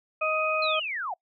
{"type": "harmonic tone", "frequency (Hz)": 626, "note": "D#5", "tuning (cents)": 10, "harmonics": [1, 2, 4], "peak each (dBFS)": [-28, -28, -28], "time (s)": [0.21, 0.8], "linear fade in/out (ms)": 10}
{"type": "linear sweep", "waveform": "sine", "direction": "down", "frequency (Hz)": [4200, 658], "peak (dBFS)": -29, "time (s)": [0.62, 1.14], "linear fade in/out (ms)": 5}
{"effects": ["noise-tail reverb RT60 0.1 s tail -26 dB re dry"]}